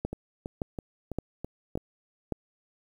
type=two click trains; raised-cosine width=2 ms; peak=-16 / -21 dBFS; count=5 / 6; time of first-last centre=0.05-2.323 / 0.13-1.775 s; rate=1.76 / 3.04 Hz; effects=9-bit